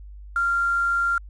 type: tone with quantisation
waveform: sine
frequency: 1387 Hz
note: F6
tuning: 12 cents flat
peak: -19 dBFS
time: 0.36-1.18 s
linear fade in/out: 2 ms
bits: 7
effects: added 50 Hz sine -38 dBFS peak until 1.29 s + resampled to 24000 Hz